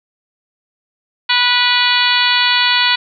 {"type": "harmonic tone", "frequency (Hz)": 490, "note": "B4", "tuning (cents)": -14, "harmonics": [2, 3, 4, 5, 6, 7, 8, 9], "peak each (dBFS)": [-19, -19, -19, -19, -19, -19, -19, -19], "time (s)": [1.29, 2.96], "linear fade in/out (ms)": 10, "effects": []}